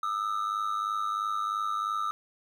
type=ring-modulated tone; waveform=triangle; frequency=1264 Hz; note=D#6; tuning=27 cents sharp; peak=-23 dBFS; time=0.03-2.11 s; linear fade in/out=0 ms; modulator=51.5 Hz; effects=none